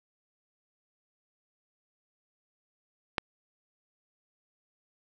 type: click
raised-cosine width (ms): 0.3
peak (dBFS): -10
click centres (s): 3.182
effects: none